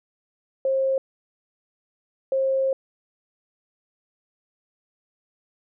sine tone pair in turn, 534 / 534 Hz, C5 / C5, +35 / +35 cents, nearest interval unison, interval 0 cents, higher neither, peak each -19 / -19 dBFS, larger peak neither, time 0.65-0.98 / 2.32-2.73 s, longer second, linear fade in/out 2 ms, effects none

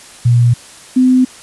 sine tone pair in turn, 120 / 255.4 Hz, B2 / C4, -49 / -42 cents, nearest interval octave + minor second, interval 1307 cents, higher second, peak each -6 dBFS, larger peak neither, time 0.25-0.54 / 0.96-1.25 s, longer neither, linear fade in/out 10 ms, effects white hiss -37 dBFS RMS until 1.42 s + resampled to 24000 Hz

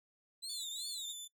30% pulse tone with vibrato, 3974 Hz, B7, 10 cents sharp, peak -38 dBFS, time 0.42-1.13 s, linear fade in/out 20 ms, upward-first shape triangle, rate 2.7 Hz, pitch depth 210 cents each way
20% pulse tone with tremolo, 3516 Hz, A7, 2 cents flat, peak -38 dBFS, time 0.49-1.28 s, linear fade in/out 10 ms, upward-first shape square, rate 3.3 Hz, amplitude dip 35%
effects noise-tail reverb RT60 0.1 s tail -22 dB re dry

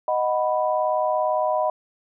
sine chord, B major, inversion first, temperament equal, 622.3 / 740 / 987.8 Hz, D#5 / F#5 / B5, 0 / 0 / 0 cents, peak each -22 / -25 / -25 dBFS, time 0.08-1.7 s, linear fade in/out 2 ms, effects none

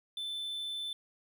triangle tone, 3526 Hz, A7, 3 cents sharp, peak -34 dBFS, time 0.17-0.93 s, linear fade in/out 2 ms, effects none

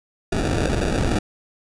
pink noise with sample-and-hold, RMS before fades -21 dBFS, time 0.32-1.19 s, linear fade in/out 5 ms, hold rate 1050 Hz, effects resampled to 22050 Hz

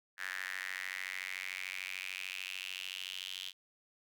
square tone with high-pass filter sweep, 46.75 Hz, F#1, 19 cents sharp, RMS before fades -42 dBFS, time 0.17-3.53 s, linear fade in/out 50 ms, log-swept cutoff 1700 to 3200 Hz, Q 5.6, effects none

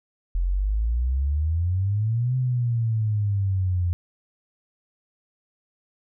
sine exponential two-way sweep, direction up then down, 42.12 to 129.3 to 86.4 Hz, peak -20 dBFS, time 0.35-3.93 s, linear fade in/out 0 ms, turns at 2.36 s, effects none

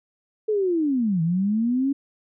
sine linear two-way sweep, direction down then up, 440 to 158.9 to 281.8 Hz, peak -19 dBFS, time 0.48-1.93 s, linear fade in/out 10 ms, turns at 1.22 s, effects none

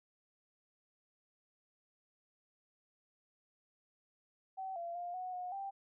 sine tone with pitch steps, 763 / 684 / 703 / 736 / 724 / 786 Hz, G5 / F5 / F5 / F#5 / F#5 / G5, -47 / -36 / +11 / -9 / -38 / +4 cents, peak -39 dBFS, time 4.57-5.71 s, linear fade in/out 20 ms, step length 190 ms, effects none

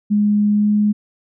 sine tone with pitch glide, 207.7 to 209.1 Hz, G#3 to G#3, 0 to +12 cents, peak -12 dBFS, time 0.1-0.93 s, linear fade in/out 20 ms, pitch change +12 cents, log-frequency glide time 0.52-0.69 s, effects none

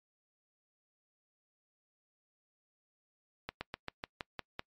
slowing click train, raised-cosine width 0.3 ms, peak -21 dBFS, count 8, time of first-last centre 3.49-4.594 s, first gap 120 ms, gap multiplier 1.09, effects noise-tail reverb RT60 0.1 s tail -25 dB re dry + MP3 64 kbps

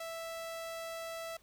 sawtooth tone, 659.3 Hz, E5, in tune, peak -36 dBFS, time 0-1.37 s, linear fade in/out 5 ms, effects pink hiss -66 dBFS RMS until 1.42 s

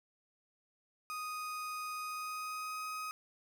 35% pulse tone with pitch glide, 1244.5 to 1257.5 Hz, D#6 to D#6, 0 to +18 cents, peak -37 dBFS, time 1.1-3.11 s, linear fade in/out 0 ms, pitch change +18 cents, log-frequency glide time 1.93-2.86 s, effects none

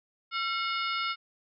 harmonic tone with a mistuned harmonic, 724 Hz, F#5, 38 cents flat, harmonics 2 / 3 / 4 / 5 / 6 / 7, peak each -31 / -35 / -37 / -39 / -41 / -42 dBFS, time 0.31-1.16 s, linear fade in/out 50 ms, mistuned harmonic 2, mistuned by -110 cents, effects none

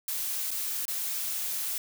blue noise with dropouts, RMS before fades -32 dBFS, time 0.08-1.78 s, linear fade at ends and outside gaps 2 ms, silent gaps 0.508-0.513 / 0.854-0.88 s, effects none

